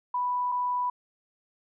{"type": "tone pair in turn", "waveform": "sine", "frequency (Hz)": [987.8, 987.8], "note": ["B5", "B5"], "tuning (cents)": [0, 0], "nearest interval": "unison", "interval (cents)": 0, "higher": "neither", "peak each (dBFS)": -25, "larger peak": "neither", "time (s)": [[0.14, 0.52], [0.52, 0.9]], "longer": "neither", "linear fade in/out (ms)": 5, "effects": []}